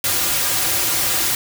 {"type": "noise with comb filter", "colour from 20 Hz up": "white", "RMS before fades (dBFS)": -19, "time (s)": [0.04, 1.35], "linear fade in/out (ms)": 2, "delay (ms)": 4.6, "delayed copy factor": -0.75, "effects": []}